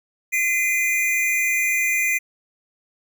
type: tone pair together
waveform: square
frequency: 2048 / 2419 Hz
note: C7 / D#7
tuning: -38 / -49 cents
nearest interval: minor third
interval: 289 cents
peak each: -22 dBFS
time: 0.32-2.19 s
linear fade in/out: 20 ms
effects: none